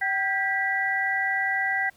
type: tone cluster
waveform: sine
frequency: 770 / 1603 / 1959 Hz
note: G5 / G6 / B6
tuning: -31 / +38 / -15 cents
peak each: -29 / -28 / -25 dBFS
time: 0.01-1.9 s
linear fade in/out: 10 ms
effects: pink hiss -59 dBFS RMS until 1.96 s